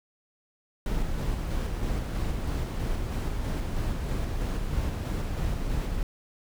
brown noise with tremolo, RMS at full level -28 dBFS, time 0.86-6.03 s, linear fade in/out 2 ms, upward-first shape square, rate 3.1 Hz, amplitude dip 25%, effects none

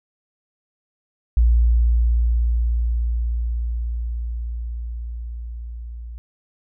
sine tone with level ramp, 58.27 Hz, A#1, in tune, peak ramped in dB -11 to -31 dBFS, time 1.37-6.18 s, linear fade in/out 0 ms, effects none

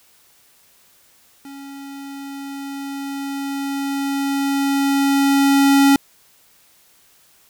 square tone with level ramp, 277.2 Hz, C#4, in tune, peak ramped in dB -35 to -10 dBFS, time 1.45-5.96 s, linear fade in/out 2 ms, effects white hiss -54 dBFS RMS until 7.49 s

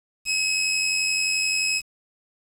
20% pulse tone with amplitude modulation, 2560 Hz, D#7, 49 cents sharp, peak -15 dBFS, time 0.25-1.82 s, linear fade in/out 50 ms, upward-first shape sine, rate 91.5 Hz, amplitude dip 35%, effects resampled to 32000 Hz + 7-bit

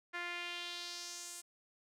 sawtooth tone with band-pass filter sweep, 349.2 Hz, F4, in tune, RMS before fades -44 dBFS, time 0.13-1.42 s, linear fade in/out 20 ms, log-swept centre 1800 to 8700 Hz, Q 2.3, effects none

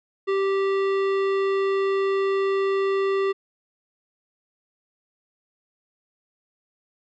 sine tone with hard clipping, 390.5 Hz, G4, 7 cents flat, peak -22 dBFS, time 0.27-3.33 s, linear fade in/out 20 ms, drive 14 dB, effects resampled to 16000 Hz

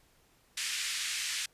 pink band-pass noise, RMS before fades -35 dBFS, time 0.57-1.46 s, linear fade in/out 5 ms, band 1900 to 9400 Hz, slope 24 dB/octave, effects pink hiss -66 dBFS RMS until 1.53 s + resampled to 32000 Hz

